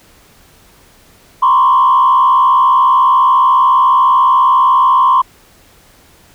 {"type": "tone with frequency modulation", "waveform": "sine", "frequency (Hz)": 1046.5, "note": "C6", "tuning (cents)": 0, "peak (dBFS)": -5, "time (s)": [1.42, 5.22], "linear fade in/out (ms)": 10, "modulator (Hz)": 67.1, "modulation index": 1, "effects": ["tanh soft clip ceiling -2 dBFS", "pink hiss -46 dBFS RMS until 6.34 s"]}